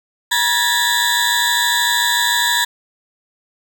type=tone cluster; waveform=35% pulse; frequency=959 / 1663 / 1770 / 3593 / 3946 Hz; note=A#5 / G#6 / A6 / A7 / B7; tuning=+49 / +2 / +10 / +36 / -2 cents; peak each=-19 dBFS; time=0.31-2.65 s; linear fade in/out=10 ms; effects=none